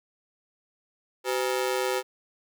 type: ring-modulated tone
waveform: sawtooth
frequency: 444.3 Hz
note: A4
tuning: 17 cents sharp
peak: -18 dBFS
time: 1.24-2.03 s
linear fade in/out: 50 ms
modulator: 64.1 Hz
effects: none